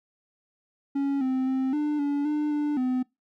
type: tone with pitch steps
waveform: triangle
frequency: 278.3 / 260.3 / 262.9 / 298 / 286.3 / 299.3 / 295.7 / 254.5 Hz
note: C#4 / C4 / C4 / D4 / D4 / D4 / D4 / C4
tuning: +7 / -9 / +8 / +25 / -44 / +33 / +12 / -48 cents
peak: -21 dBFS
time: 0.95-3.03 s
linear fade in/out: 10 ms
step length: 260 ms
effects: noise-tail reverb RT60 0.2 s tail -23 dB re dry